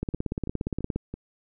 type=two click trains; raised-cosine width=3 ms; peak=-15 / -21 dBFS; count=17 / 4; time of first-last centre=0.03-0.96 / 0.14-1.14 s; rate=17.2 / 3 Hz; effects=none